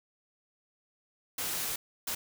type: noise bursts at uneven times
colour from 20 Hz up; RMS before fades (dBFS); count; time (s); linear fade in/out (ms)
white; -34; 2; 1.38-1.76 / 2.07-2.15; 5
effects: none